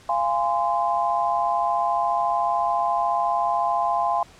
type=tone cluster; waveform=sine; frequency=690 / 824 / 1035 Hz; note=F5 / G#5 / C6; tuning=-21 / -14 / -19 cents; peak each=-24 dBFS; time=0.09-4.23 s; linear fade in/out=2 ms; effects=pink hiss -50 dBFS RMS until 4.39 s + low-pass 8000 Hz 12 dB/octave